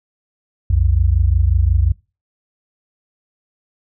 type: tone pair together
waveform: sine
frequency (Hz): 61.74 / 87.31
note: B1 / F2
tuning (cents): 0 / 0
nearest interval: tritone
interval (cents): 600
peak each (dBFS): -14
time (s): 0.7-1.92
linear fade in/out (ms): 5
effects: noise-tail reverb RT60 0.3 s tail -23 dB re dry